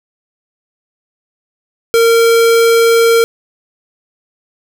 square tone, 460.4 Hz, A#4, 22 cents flat, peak -7 dBFS, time 1.94-3.24 s, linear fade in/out 0 ms, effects none

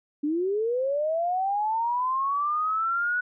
sine linear sweep, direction up, 284.5 to 1480 Hz, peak -23 dBFS, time 0.23-3.21 s, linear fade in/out 10 ms, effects none

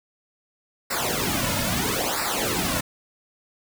pink noise with flanger, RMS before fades -25 dBFS, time 0.9-2.81 s, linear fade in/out 10 ms, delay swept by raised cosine 0.31 to 2.61 ms, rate 0.76 Hz, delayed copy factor -0.9, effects none

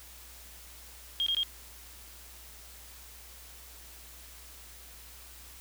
sine tone bursts, 3234 Hz, G#7, 47 cents flat, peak -26 dBFS, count 3, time 1.2-1.432 s, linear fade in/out 0 ms, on 64 ms, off 20 ms, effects added 60 Hz sine -53 dBFS peak until 5.6 s + white hiss -51 dBFS RMS until 5.6 s

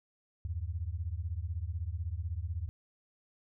sine beating tone pair, 77.7 / 93.7 Hz, D#2 / F#2, -2 / +22 cents, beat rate 16 Hz, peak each -36 / -37 dBFS, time 0.45-2.69 s, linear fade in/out 0 ms, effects none

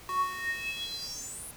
square tone with high-pass filter sweep, 369.6 Hz, F#4, 2 cents flat, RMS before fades -35 dBFS, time 0.09-1.51 s, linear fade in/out 0 ms, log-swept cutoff 910 to 11000 Hz, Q 9.8, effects pink hiss -50 dBFS RMS until 1.56 s

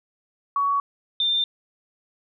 sine tone pair in turn, 1124 / 3592 Hz, C#6 / A7, +24 / +35 cents, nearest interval octave + minor sixth, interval 2011 cents, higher second, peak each -19 dBFS, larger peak neither, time 0.56-0.8 / 1.2-1.44 s, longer neither, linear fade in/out 2 ms, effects none

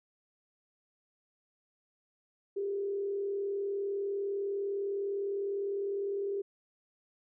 sine tone with frequency modulation, 399 Hz, G4, 31 cents sharp, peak -31 dBFS, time 2.56-6.42 s, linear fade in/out 10 ms, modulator 39.9 Hz, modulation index 0.41, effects none

